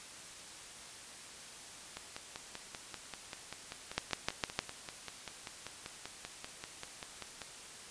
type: two click trains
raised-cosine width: 0.2 ms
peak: -24 / -13 dBFS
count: 29 / 5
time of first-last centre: 1.97-7.417 / 3.98-4.591 s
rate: 5.14 / 6.55 Hz
effects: white hiss -50 dBFS RMS until 7.9 s + resampled to 22050 Hz